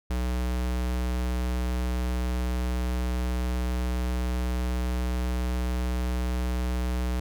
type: tone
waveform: square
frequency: 61.74 Hz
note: B1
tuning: in tune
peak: -26 dBFS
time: 0.1-7.2 s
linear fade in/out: 5 ms
effects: none